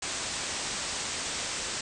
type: low-pass noise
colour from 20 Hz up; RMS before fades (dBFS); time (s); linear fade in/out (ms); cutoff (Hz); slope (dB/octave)
white; -34; 0.02-1.81; 5; 8600; 96
effects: none